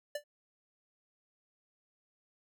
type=tone with exponential decay; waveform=square; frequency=587.3 Hz; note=D5; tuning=in tune; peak=-32 dBFS; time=0.15-0.24 s; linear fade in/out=5 ms; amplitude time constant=18 ms; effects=none